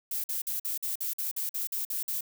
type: noise bursts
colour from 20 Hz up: violet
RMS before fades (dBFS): -32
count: 12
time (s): 0.11-2.209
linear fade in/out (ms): 5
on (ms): 130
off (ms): 49
effects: none